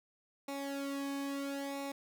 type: tone with flanger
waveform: sawtooth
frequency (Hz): 278.2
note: C#4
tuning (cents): +6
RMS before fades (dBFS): -39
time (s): 0.48-1.92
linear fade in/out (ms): 5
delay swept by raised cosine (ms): 0.63 to 1.49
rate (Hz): 0.75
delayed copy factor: -0.8
effects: none